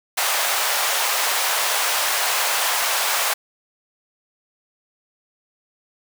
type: high-pass noise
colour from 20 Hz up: pink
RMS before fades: -21 dBFS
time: 0.17-3.34 s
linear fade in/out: 10 ms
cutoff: 660 Hz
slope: 24 dB/octave
effects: none